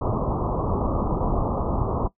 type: low-pass noise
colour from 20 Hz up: pink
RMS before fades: -24 dBFS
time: 0.01-2.08 s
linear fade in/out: 10 ms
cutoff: 1200 Hz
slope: 96 dB/octave
effects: noise-tail reverb RT60 0.1 s tail -19 dB re dry